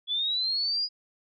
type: linear sweep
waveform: sine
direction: up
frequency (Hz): 3400 to 4939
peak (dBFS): -25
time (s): 0.07-0.89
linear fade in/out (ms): 50
effects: none